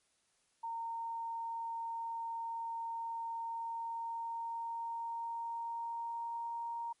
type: tone with pitch glide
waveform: sine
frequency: 919 to 931.8 Hz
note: A#5 to A#5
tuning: -25 to -1 cents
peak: -37 dBFS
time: 0.63-6.93 s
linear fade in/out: 10 ms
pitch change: +24 cents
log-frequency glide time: 3.52-6.71 s
effects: white hiss -75 dBFS RMS until 7 s + MP3 48 kbps